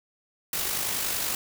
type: noise with amplitude modulation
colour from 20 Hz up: white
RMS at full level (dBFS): -27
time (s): 0.53-1.35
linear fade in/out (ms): 2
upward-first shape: sine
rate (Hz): 50.7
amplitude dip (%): 40
effects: none